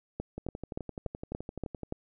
two click trains, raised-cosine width 2 ms, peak -24 / -20 dBFS, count 18 / 7, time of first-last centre 0.38-1.833 / 0.2-1.924 s, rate 11.7 / 3.48 Hz, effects none

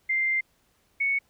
sine tone pair in turn, 2093 / 2217 Hz, C7 / C#7, 0 / 0 cents, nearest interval minor second, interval 100 cents, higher second, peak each -22 dBFS, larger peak neither, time 0.09-0.41 / 1-1.19 s, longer first, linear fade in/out 10 ms, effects pink hiss -67 dBFS RMS until 1.29 s

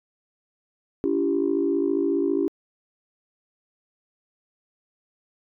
sine tone cluster, 286.1 / 338.6 / 393.4 Hz, D4 / E4 / G4, -45 / +46 / +6 cents, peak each -24 dBFS, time 1.04-2.48 s, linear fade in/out 0 ms, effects tanh soft clip ceiling -12 dBFS

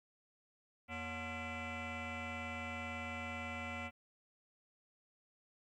sine tone with frequency modulation, 1051 Hz, C6, 7 cents sharp, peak -38 dBFS, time 0.88-3.91 s, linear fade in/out 50 ms, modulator 322 Hz, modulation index 5, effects tanh soft clip ceiling -39 dBFS + 13-bit

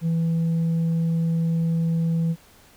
sine tone with tanh clipping, 165.2 Hz, E3, 4 cents sharp, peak -20 dBFS, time 0.01-2.36 s, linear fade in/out 50 ms, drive 2 dB, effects pink hiss -53 dBFS RMS until 2.76 s

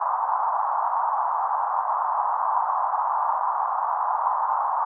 pink band-pass noise, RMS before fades -24 dBFS, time 0-4.85 s, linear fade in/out 10 ms, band 810 to 1100 Hz, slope 48 dB/octave, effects none

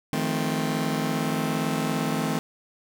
sawtooth chord, F dominant seventh, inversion third, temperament just, 157.15 / 174.61 / 218.3 / 261.9 Hz, Eb3 / F3 / A3 / C4, +18 / 0 / -13 / +2 cents, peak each -25 / -30 / -25 / -25 dBFS, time 0.13-2.39 s, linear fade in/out 0 ms, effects none

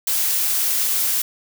blue noise, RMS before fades -20 dBFS, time 0.07-1.22 s, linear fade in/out 5 ms, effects none

